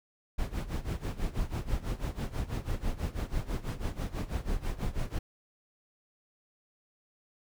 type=noise with tremolo; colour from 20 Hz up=brown; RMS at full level=-30 dBFS; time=0.38-5.19 s; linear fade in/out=10 ms; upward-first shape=sine; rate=6.1 Hz; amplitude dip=85%; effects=none